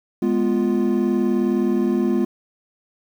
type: chord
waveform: triangle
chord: F diminished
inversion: first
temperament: equal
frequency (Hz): 207.7 / 246.9 / 349.2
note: Ab3 / Cb4 / F4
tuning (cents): 0 / 0 / 0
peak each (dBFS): -19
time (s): 0.22-2.25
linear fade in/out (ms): 5
effects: tanh soft clip ceiling -5 dBFS + 8-bit